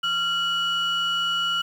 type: tone pair together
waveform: sine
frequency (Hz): 1382 / 2931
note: F6 / F#7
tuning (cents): -19 / -17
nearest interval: octave + minor second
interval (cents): 1302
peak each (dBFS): -23 / -22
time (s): 0.03-1.62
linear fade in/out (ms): 10
effects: tanh soft clip ceiling -18 dBFS + 8-bit